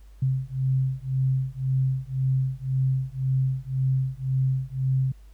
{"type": "beating tone pair", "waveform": "sine", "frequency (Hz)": [131, 132.9], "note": ["C3", "C3"], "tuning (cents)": [2, 27], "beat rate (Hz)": 1.9, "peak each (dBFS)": -25, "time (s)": [0.22, 5.12], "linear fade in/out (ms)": 5, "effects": ["added 50 Hz sine -45 dBFS peak until 5.33 s", "pink hiss -64 dBFS RMS until 5.33 s"]}